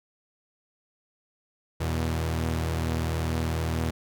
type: tone pair together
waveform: sawtooth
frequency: 80.74 / 120 Hz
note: E2 / B2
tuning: -35 / -49 cents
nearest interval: perfect fifth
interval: 686 cents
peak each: -23 / -27 dBFS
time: 1.8-3.91 s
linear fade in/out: 10 ms
effects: none